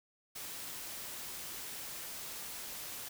white noise, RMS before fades -44 dBFS, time 0.35-3.09 s, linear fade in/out 10 ms, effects none

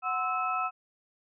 sine tone cluster, 740 / 1038 / 1310 / 2578 Hz, F#5 / C6 / E6 / E7, 0 / -14 / -11 / -39 cents, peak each -33 / -38 / -29 / -38 dBFS, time 0.02-0.71 s, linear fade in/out 50 ms, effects none

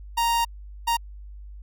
45% pulse tone bursts at uneven times, 932.3 Hz, A#5, in tune, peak -20 dBFS, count 2, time 0.17-0.45 / 0.87-0.97 s, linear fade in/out 10 ms, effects added 50 Hz sine -38 dBFS peak until 1.62 s

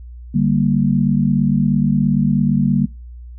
sine chord, G minor, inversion second, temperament equal, 146.83 / 196 / 233.1 Hz, D3 / G3 / Bb3, 0 / 0 / 0 cents, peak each -17 dBFS, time 0.34-2.86 s, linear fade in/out 10 ms, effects noise-tail reverb RT60 0.3 s tail -25 dB re dry + added 60 Hz sine -32 dBFS peak until 3.38 s

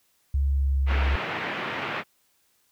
sine tone with pitch glide, 69.3 to 67.95 Hz, C#2 to C#2, 0 to -34 cents, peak -20 dBFS, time 0.34-1.16 s, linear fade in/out 5 ms, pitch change -34 cents, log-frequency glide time 0.46-0.81 s
white band-pass noise, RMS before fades -31 dBFS, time 0.86-2.04 s, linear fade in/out 50 ms, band 110 to 2500 Hz, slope 24 dB/octave
effects white hiss -67 dBFS RMS until 2.71 s

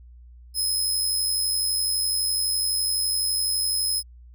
20% pulse tone with amplitude modulation, 5120 Hz, D#8, 49 cents sharp, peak -15 dBFS, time 0.54-4.03 s, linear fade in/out 50 ms, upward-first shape sine, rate 91.9 Hz, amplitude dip 40%, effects added 60 Hz sine -44 dBFS peak until 4.34 s

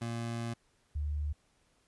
25% pulse / sine tone pair in turn, 116.54 / 73.95 Hz, A#2 / D2, 0 / +13 cents, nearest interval minor sixth, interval 787 cents, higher first, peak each -31 / -31 dBFS, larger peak neither, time 0.01-0.54 / 0.95-1.33 s, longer first, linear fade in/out 10 ms, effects pink hiss -71 dBFS RMS until 1.87 s + resampled to 24000 Hz

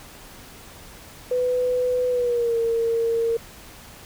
sine tone with pitch glide, 498.9 to 460.1 Hz, B4 to A#4, +17 to -23 cents, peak -19 dBFS, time 1.31-3.37 s, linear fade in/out 5 ms, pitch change -140 cents, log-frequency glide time 2.09-2.58 s, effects pink hiss -44 dBFS RMS until 4.05 s

